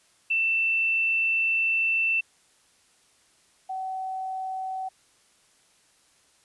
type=tone pair in turn; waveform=sine; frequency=2673 / 757 Hz; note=E7 / F#5; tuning=+23 / +39 cents; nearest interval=octave + minor seventh; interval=2184 cents; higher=first; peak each=-21 / -29 dBFS; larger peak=first; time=0.3-2.21 / 3.69-4.89 s; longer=first; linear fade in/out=10 ms; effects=white hiss -62 dBFS RMS until 6.44 s + resampled to 24000 Hz